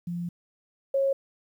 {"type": "tone pair in turn", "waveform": "sine", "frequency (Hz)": [173.4, 545.9], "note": ["F3", "C#5"], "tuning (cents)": [-12, -27], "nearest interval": "octave + minor sixth", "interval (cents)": 1985, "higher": "second", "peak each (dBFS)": [-29, -21], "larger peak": "second", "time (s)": [[0.07, 0.29], [0.94, 1.13]], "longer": "first", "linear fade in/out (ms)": 5, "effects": ["10-bit"]}